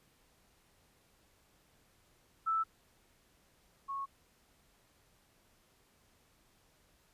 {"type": "tone pair in turn", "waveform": "sine", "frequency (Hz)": [1318.5, 1099.2], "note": ["E6", "C#6"], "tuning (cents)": [0, -15], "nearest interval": "minor third", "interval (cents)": 315, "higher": "first", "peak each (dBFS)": [-29, -36], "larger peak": "first", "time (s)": [[2.46, 2.64], [3.88, 4.06]], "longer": "neither", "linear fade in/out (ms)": 20, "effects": ["pink hiss -69 dBFS RMS until 7.13 s", "resampled to 32000 Hz"]}